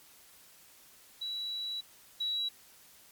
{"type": "tone pair in turn", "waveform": "sine", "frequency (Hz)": [3919, 3901], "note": ["B7", "B7"], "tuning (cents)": [-14, -22], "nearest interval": "unison", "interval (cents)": 8, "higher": "first", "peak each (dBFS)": [-34, -30], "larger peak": "second", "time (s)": [[1.21, 1.81], [2.2, 2.49]], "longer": "first", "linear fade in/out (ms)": 10, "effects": ["white hiss -58 dBFS RMS until 3.11 s", "MP3 96 kbps"]}